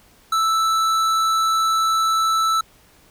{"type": "tone with tanh clipping", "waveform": "sine", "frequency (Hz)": 1318.5, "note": "E6", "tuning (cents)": 0, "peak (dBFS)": -18, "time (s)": [0.32, 2.61], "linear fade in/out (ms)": 5, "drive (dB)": 15, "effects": ["pink hiss -53 dBFS RMS until 3.1 s"]}